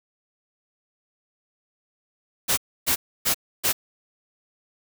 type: noise bursts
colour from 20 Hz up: white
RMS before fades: -21 dBFS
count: 4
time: 2.48-3.73 s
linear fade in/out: 20 ms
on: 95 ms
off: 290 ms
effects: none